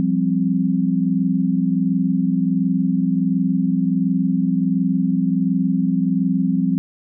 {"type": "chord", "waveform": "sine", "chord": "F suspended second", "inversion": "none", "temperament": "equal", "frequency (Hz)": [174.61, 196, 261.6], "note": ["F3", "G3", "C4"], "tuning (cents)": [0, 0, 0], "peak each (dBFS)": -20, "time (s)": [0, 6.78], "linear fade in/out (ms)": 0, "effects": []}